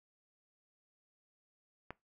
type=click; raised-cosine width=0.5 ms; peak=-27 dBFS; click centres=1.906 s; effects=noise-tail reverb RT60 0.2 s tail -21 dB re dry